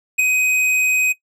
square tone with ADSR envelope, 2513 Hz, D#7, 17 cents sharp, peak -10 dBFS, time 0.18-1.13 s, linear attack 17 ms, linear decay 4 ms, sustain -5 dB, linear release 15 ms, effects noise-tail reverb RT60 0.1 s tail -17 dB re dry + low-pass 12000 Hz 12 dB/octave

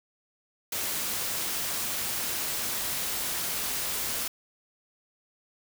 white noise, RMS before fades -31 dBFS, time 0.72-4.28 s, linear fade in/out 5 ms, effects none

